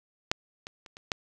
clicks, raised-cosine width 0.2 ms, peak -6 / -22 / -29 / -28 / -10 dBFS, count 5, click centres 0.315 / 0.669 / 0.862 / 0.969 / 1.118 s, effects none

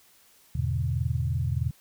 sine chord, E dominant seventh, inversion none, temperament equal, 82.41 / 103.83 / 123.47 / 146.83 Hz, E2 / G#2 / B2 / D3, 0 / 0 / 0 / 0 cents, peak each -29 / -32 / -28 / -33 dBFS, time 0.55-1.71 s, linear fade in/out 5 ms, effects white hiss -59 dBFS RMS until 1.8 s

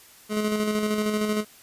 25% pulse tone with tremolo, 212.3 Hz, G#3, 38 cents sharp, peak -18 dBFS, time 0.29-1.45 s, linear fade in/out 50 ms, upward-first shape square, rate 13 Hz, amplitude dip 35%, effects white hiss -51 dBFS RMS until 1.62 s + resampled to 32000 Hz

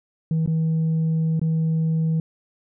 sine tone with dropouts, 160.8 Hz, E3, 43 cents flat, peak -16 dBFS, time 0.31-2.2 s, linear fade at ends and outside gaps 2 ms, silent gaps 0.461-0.475 / 1.395-1.415 s, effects tanh soft clip ceiling -17 dBFS

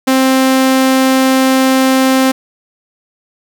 sawtooth tone, 263 Hz, C4, 9 cents sharp, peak -4 dBFS, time 0.07-2.32 s, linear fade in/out 10 ms, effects none

